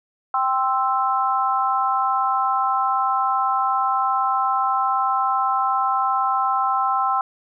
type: chord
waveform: sine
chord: C major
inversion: second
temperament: equal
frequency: 784 / 1046.5 / 1318.5 Hz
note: G5 / C6 / E6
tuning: 0 / 0 / 0 cents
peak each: -22 / -22 / -22 dBFS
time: 0.34-7.21 s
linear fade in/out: 2 ms
effects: none